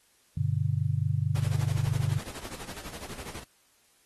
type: chord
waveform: sine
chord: G major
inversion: none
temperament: just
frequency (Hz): 98 / 122.5 / 147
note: G2 / B2 / D3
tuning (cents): 0 / -14 / +2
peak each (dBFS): -29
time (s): 0.37-2.19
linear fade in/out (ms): 5
type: noise with tremolo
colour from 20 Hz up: pink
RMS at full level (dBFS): -39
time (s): 1.35-3.44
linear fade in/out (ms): 10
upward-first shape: sine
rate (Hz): 12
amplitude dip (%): 70
effects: white hiss -65 dBFS RMS until 4.05 s + AAC 32 kbps